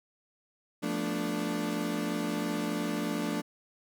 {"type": "chord", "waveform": "35% pulse", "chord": "B half-diminished seventh", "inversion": "second", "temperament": "equal with one note detuned", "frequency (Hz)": [174.61, 220, 243.1, 293.7], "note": ["F3", "A3", "B3", "D4"], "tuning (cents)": [0, 0, -27, 0], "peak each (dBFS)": [-35, -33, -38, -32], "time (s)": [0.82, 3.42], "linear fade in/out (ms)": 20, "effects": []}